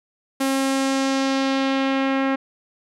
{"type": "tone with low-pass filter sweep", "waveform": "sawtooth", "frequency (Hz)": 269.4, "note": "C#4", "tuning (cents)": -49, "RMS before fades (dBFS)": -21, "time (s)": [0.4, 2.36], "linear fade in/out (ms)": 10, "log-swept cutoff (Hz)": [12000, 2000], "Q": 1.3, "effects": []}